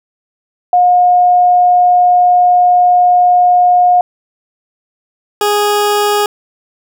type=tone pair in turn; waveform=sine / 20% pulse; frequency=717 / 414 Hz; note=F5 / G#4; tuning=+45 / -5 cents; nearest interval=minor seventh; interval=950 cents; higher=first; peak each=-5 dBFS; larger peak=neither; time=0.73-4.01 / 5.41-6.26 s; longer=first; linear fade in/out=2 ms; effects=none